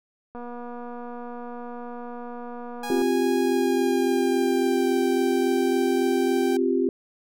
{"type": "click train", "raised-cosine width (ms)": 1, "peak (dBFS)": -25, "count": 644, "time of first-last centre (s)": [0.35, 3.018], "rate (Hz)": 241}
{"type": "tone with pitch glide", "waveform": "sawtooth", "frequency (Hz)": [825, 781.9], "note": ["G#5", "G5"], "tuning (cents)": [-12, -5], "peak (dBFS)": -27, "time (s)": [2.83, 6.57], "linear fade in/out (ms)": 5, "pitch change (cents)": -93, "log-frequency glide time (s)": [3.42, 4.95]}
{"type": "chord", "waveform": "sine", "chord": "C suspended fourth", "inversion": "none", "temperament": "just", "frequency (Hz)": [261.6, 348.8, 392.4], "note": ["C4", "F4", "G4"], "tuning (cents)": [0, -2, 2], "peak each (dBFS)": -24, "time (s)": [2.9, 6.89], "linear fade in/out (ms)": 2}
{"effects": []}